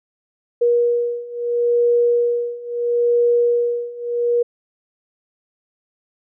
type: beating tone pair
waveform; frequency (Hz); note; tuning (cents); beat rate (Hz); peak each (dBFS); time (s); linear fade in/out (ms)
sine; 477.1 / 477.85; A#4 / A#4; +40 / +43; 0.75; -19 / -17; 0.61-4.43; 10
effects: none